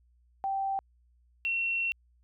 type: tone pair in turn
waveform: sine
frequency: 780 / 2721 Hz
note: G5 / F7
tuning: -9 / -46 cents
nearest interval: octave + minor seventh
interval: 2163 cents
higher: second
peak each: -28 / -27 dBFS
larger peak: second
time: 0.44-0.79 / 1.45-1.92 s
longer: second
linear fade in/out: 0 ms
effects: added 60 Hz sine -62 dBFS peak until 2.23 s